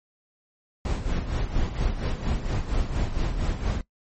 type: noise with tremolo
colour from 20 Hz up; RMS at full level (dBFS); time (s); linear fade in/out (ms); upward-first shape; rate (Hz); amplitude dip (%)
brown; -23; 0.85-3.81; 2; sine; 4.3; 65
effects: noise-tail reverb RT60 0.1 s tail -18 dB re dry + MP3 32 kbps

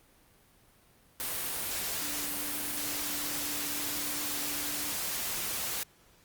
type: tone in noise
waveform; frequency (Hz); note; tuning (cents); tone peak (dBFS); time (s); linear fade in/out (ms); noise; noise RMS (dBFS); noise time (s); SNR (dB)
sine; 292.6; D4; -6; -44; 2.02-4.92; 0; white; -34; 1.2-5.83; -13
effects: pink hiss -62 dBFS RMS until 6.24 s + Opus 32 kbps

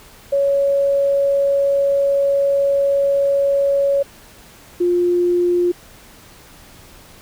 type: tone pair in turn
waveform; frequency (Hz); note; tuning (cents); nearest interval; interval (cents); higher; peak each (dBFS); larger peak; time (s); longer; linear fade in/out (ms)
sine; 558 / 352.4; C#5 / F4; +11 / +16; minor sixth; 795; first; -13; neither; 0.32-4.03 / 4.8-5.72; first; 10
effects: pink hiss -44 dBFS RMS until 7.21 s

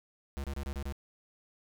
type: tone bursts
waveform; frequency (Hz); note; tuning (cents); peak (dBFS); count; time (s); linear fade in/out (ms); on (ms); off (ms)
square; 69.3; C#2; 0; -35; 6; 0.37-0.924; 0; 69; 28
effects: none

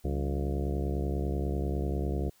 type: harmonic tone with a mistuned harmonic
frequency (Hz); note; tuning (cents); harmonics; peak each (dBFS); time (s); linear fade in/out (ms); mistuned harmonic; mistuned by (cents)
70.1; C#2; +20; 1 / 2 / 3 / 4 / 5 / 6 / 7 / 8 / 9 / 10; -30 / -36 / -38 / -40 / -38 / -40 / -44 / -46 / -49 / -46; 0.04-2.3; 10; 3; -140
effects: white hiss -64 dBFS RMS until 2.4 s

